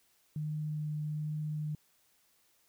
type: tone with vibrato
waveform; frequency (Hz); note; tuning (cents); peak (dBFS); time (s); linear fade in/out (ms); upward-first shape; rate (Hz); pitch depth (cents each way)
sine; 151.9; D#3; -41; -33; 0.36-1.75; 2; triangle; 1.2; 10
effects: white hiss -70 dBFS RMS until 2.68 s